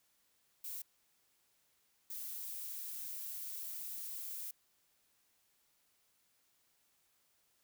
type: noise bursts at uneven times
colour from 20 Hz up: violet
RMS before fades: -44 dBFS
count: 2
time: 0.64-0.82 / 2.1-4.51 s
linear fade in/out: 5 ms
effects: white hiss -75 dBFS RMS until 7.63 s